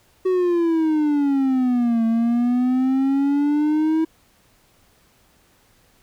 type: exponential two-way sweep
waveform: triangle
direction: down then up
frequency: 375.9 to 225.2 to 323.2 Hz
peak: -14 dBFS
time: 0.25-4.05 s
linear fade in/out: 10 ms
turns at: 2.05 s
effects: pink hiss -58 dBFS RMS until 6.02 s